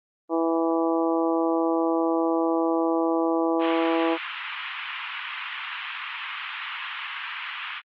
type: harmonic tone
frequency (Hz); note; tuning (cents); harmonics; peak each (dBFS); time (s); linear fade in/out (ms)
164.81; E3; 0; 2 / 3 / 4 / 5 / 6 / 7; -23 / -27 / -29 / -31 / -33 / -34; 0.29-4.18; 50
type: band-pass noise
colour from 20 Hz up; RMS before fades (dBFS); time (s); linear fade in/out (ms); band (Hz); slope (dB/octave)
white; -34; 3.59-7.82; 50; 960 to 3100; 48
effects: Opus 32 kbps